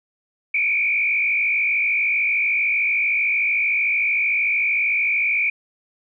sine tone with frequency modulation, 2349 Hz, D7, in tune, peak -17 dBFS, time 0.54-5.5 s, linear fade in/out 5 ms, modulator 53.3 Hz, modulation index 2, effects none

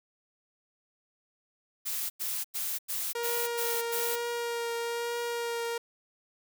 blue noise bursts, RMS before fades -33 dBFS, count 7, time 1.85-4.164 s, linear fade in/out 20 ms, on 250 ms, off 94 ms
sawtooth tone with vibrato, 470.4 Hz, A#4, 16 cents sharp, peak -27 dBFS, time 3.15-5.78 s, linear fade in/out 5 ms, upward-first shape triangle, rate 1.1 Hz, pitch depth 16 cents each way
effects none

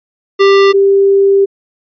square / sine tone pair in turn, 394.4 / 394.4 Hz, G4 / G4, +11 / +11 cents, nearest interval unison, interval 0 cents, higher neither, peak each -5 dBFS, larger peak neither, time 0.39-0.73 / 0.73-1.46 s, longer second, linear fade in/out 20 ms, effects resampled to 11025 Hz

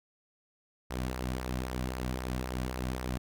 sawtooth tone with flanger, 63.2 Hz, B1, 41 cents sharp, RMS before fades -35 dBFS, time 0.9-3.18 s, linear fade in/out 10 ms, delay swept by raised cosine 0.27 to 2.37 ms, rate 3.8 Hz, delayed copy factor -0.5, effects none

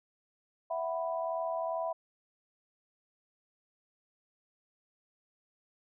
sine chord, E suspended second, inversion none, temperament just, 659.3 / 741.7 / 988.9 Hz, E5 / F#5 / B5, 0 / +4 / +2 cents, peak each -33 / -39 / -38 dBFS, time 0.7-1.93 s, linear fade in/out 10 ms, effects none

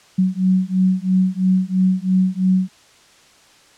sine beating tone pair, 184.9 / 187.9 Hz, F#3 / F#3, -1 / +27 cents, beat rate 3 Hz, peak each -17 dBFS, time 0.18-2.69 s, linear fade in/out 10 ms, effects white hiss -50 dBFS RMS until 3.77 s + low-pass 7000 Hz 12 dB/octave

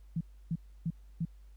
sine tone bursts, 164.81 Hz, E3, in tune, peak -29 dBFS, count 4, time 0.16-1.252 s, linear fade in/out 5 ms, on 48 ms, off 300 ms, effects added 50 Hz sine -51 dBFS peak until 1.56 s + pink hiss -73 dBFS RMS until 1.56 s

